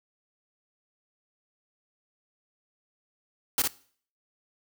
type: noise with echo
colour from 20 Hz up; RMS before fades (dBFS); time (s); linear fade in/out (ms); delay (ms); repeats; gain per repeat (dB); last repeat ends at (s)
white; -24; 3.58-3.62; 2; 56; 1; -3; 3.676
effects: noise-tail reverb RT60 0.5 s tail -20 dB re dry